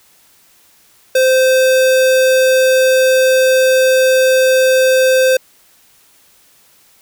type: tone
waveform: square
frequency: 519 Hz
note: C5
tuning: 14 cents flat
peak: -9 dBFS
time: 1.15-5.37 s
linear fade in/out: 5 ms
effects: white hiss -50 dBFS RMS until 7.01 s